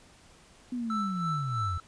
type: linear sweep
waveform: sine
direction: down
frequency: 252.1 to 81.3 Hz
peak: -30 dBFS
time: 0.72-1.78 s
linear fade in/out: 5 ms
type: tone with tremolo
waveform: triangle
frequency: 1323 Hz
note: E6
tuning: 6 cents sharp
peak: -27 dBFS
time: 0.9-1.8 s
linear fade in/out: 2 ms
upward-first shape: sine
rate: 3.1 Hz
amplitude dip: 60%
effects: pink hiss -57 dBFS RMS until 1.87 s + resampled to 22050 Hz